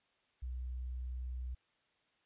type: tone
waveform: sine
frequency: 62.5 Hz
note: B1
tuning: 21 cents sharp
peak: -38 dBFS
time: 0.42-1.55 s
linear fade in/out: 10 ms
effects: white hiss -75 dBFS RMS until 2.25 s + resampled to 8000 Hz